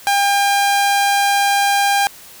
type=tone; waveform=sawtooth; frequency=802 Hz; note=G5; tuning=39 cents sharp; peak=-9 dBFS; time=0.07-2.07 s; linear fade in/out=0 ms; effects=white hiss -40 dBFS RMS until 2.4 s